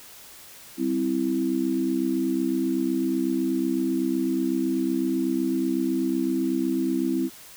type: chord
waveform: sine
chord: C major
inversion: second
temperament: equal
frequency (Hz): 196 / 261.6 / 329.6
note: G3 / C4 / E4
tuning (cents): 0 / 0 / 0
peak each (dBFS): -31 / -25 / -25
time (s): 0.77-7.3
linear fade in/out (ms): 50
effects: white hiss -46 dBFS RMS until 7.56 s